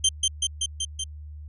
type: tone with echo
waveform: 20% pulse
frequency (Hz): 3136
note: G7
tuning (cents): 0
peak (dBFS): -12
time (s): 0.04-0.09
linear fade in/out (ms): 5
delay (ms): 190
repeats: 5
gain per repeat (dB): -2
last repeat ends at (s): 1.04
effects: added 75 Hz sine -37 dBFS peak until 1.48 s + resampled to 24000 Hz